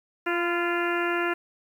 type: harmonic tone with a mistuned harmonic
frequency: 346.6 Hz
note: F4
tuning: 13 cents flat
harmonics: 1 / 2 / 3 / 4 / 5 / 6 / 7 / 8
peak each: -27 / -33 / -34 / -30 / -32 / -37 / -37 / -37 dBFS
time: 0.26-1.34 s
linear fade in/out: 10 ms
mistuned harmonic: 3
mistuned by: -27 cents
effects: 9-bit

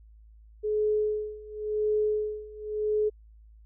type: tone with tremolo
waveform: sine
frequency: 424.9 Hz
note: G#4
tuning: 40 cents sharp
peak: -22 dBFS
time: 0.63-3.1 s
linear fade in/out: 20 ms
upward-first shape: sine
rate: 0.93 Hz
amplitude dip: 90%
effects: added 54 Hz sine -50 dBFS peak until 3.65 s

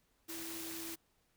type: tone in noise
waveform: sine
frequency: 329.4 Hz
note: E4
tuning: 1 cent flat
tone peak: -46 dBFS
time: 0.28-0.96 s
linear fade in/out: 20 ms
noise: white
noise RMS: -45 dBFS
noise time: 0.28-0.96 s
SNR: -4 dB
effects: pink hiss -75 dBFS RMS until 1.36 s

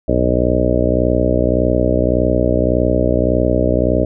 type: harmonic tone with a mistuned harmonic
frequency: 61.74 Hz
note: B1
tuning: in tune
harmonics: 1 / 2 / 3 / 4 / 5 / 6 / 7 / 8 / 9 / 10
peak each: -19 / -22 / -24 / -21 / -20 / -25 / -22 / -24 / -20 / -20 dBFS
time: 0.08-4.05 s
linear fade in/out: 5 ms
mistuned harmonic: 1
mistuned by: +81 cents
effects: none

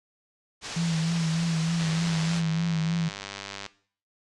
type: low-pass noise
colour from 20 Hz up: white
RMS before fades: -37 dBFS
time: 0.61-2.43 s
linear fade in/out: 50 ms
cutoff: 6400 Hz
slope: 24 dB/octave
type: tone with vibrato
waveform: sine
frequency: 164.81 Hz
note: E3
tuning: in tune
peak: -24 dBFS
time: 0.76-3.09 s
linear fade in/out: 10 ms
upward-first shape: triangle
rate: 3.3 Hz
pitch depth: 55 cents each way
type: click train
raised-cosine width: 0.2 ms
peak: -18 dBFS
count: 186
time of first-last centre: 1.8-3.663 s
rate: 99.3 Hz
effects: noise-tail reverb RT60 0.5 s tail -18 dB re dry + resampled to 24000 Hz

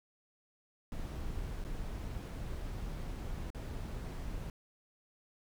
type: noise with dropouts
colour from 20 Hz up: brown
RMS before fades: -40 dBFS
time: 0.92-4.5 s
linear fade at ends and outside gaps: 1 ms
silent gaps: 1.641-1.648 / 3.503-3.547 s
effects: none

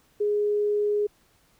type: tone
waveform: sine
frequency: 415.3 Hz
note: G#4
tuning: in tune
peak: -21 dBFS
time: 0.2-1.07 s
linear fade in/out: 10 ms
effects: pink hiss -63 dBFS RMS until 1.59 s

